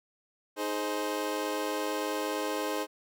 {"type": "chord", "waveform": "25% pulse", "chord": "Ab major", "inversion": "second", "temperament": "equal with one note detuned", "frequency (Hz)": [311.1, 419.9, 523.3], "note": ["Eb4", "Ab4", "C5"], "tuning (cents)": [0, 19, 0], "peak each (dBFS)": -31, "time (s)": [0.56, 2.87], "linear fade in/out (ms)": 50, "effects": []}